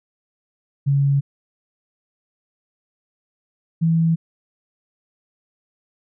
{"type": "tone pair in turn", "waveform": "sine", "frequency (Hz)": [139.8, 164.19], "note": ["C#3", "E3"], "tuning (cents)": [15, -7], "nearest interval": "minor third", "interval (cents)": 278, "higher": "second", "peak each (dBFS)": -14, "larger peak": "neither", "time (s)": [[0.86, 1.21], [3.81, 4.16]], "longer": "neither", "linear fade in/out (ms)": 20, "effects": []}